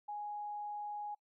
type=tone; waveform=sine; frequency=830.6 Hz; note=G#5; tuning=in tune; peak=-39 dBFS; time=0.08-1.15 s; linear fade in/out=10 ms; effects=noise-tail reverb RT60 0.1 s tail -23 dB re dry

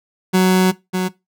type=tone pair in turn; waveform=30% pulse; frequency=185.6 / 184.55 Hz; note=F#3 / F#3; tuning=+6 / -4 cents; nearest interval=unison; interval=10 cents; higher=first; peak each=-8 / -14 dBFS; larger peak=first; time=0.33-0.72 / 0.93-1.09 s; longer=first; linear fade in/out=20 ms; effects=noise-tail reverb RT60 0.2 s tail -19 dB re dry

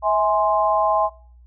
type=chord; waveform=sine; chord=E augmented; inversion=none; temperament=equal with one note detuned; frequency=646.8 / 830.6 / 1046.5 Hz; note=E5 / G#5 / B#5; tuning=-33 / 0 / 0 cents; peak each=-20 dBFS; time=0.02-1.1 s; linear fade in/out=50 ms; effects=noise-tail reverb RT60 0.6 s tail -26 dB re dry + added 60 Hz sine -45 dBFS peak until 1.46 s

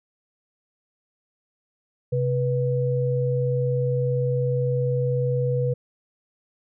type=tone pair together; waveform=sine; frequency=131.48 / 489.7 Hz; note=C3 / B4; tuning=+9 / -15 cents; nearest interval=octave + major seventh; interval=2276 cents; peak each=-22 / -24 dBFS; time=2.12-5.74 s; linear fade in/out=10 ms; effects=none

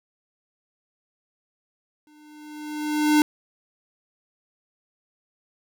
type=tone with exponential growth; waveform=square; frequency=301.3 Hz; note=D4; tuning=44 cents sharp; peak=-14 dBFS; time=2.07-3.22 s; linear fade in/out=1 ms; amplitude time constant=250 ms; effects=none

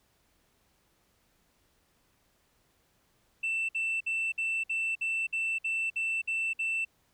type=tone bursts; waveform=sine; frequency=2671 Hz; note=E7; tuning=22 cents sharp; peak=-26 dBFS; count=11; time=3.43-6.85 s; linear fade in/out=10 ms; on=260 ms; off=56 ms; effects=tanh soft clip ceiling -26 dBFS + pink hiss -70 dBFS RMS until 7.13 s

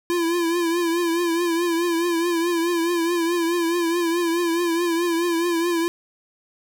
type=tone with vibrato; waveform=square; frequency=340.2 Hz; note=F4; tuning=45 cents flat; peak=-20 dBFS; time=0.1-5.88 s; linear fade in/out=0 ms; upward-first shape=triangle; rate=4.7 Hz; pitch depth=70 cents each way; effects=none

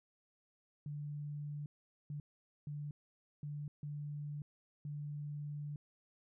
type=tone bursts at uneven times; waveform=sine; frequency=146.83 Hz; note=D3; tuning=in tune; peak=-40 dBFS; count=6; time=0.86-1.66 / 2.1-2.2 / 2.67-2.91 / 3.43-3.68 / 3.83-4.42 / 4.85-5.76 s; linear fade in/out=2 ms; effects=none

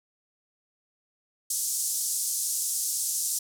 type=band-pass noise; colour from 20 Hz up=white; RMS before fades=-29 dBFS; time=1.5-3.39 s; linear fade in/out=5 ms; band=5800 to 11000 Hz; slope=24 dB/octave; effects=none

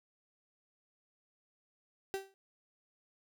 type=tone with exponential decay; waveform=35% pulse; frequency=388.2 Hz; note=G4; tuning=17 cents flat; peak=-30 dBFS; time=2.14-2.34 s; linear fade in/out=0 ms; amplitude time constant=43 ms; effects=none

